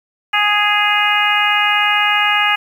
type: harmonic tone with a mistuned harmonic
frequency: 415.3 Hz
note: G#4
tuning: in tune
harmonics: 2 / 3 / 4 / 5 / 6 / 7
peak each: -19 / -19 / -19 / -19 / -19 / -19 dBFS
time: 0.33-2.56 s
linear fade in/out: 10 ms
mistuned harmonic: 7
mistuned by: -24 cents
effects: 7-bit